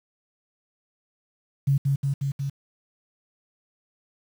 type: tone with echo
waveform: sine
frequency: 138.59 Hz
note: C#3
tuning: in tune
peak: -17 dBFS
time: 1.67-1.78 s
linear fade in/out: 10 ms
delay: 180 ms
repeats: 4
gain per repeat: -2 dB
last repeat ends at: 2.5 s
effects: 8-bit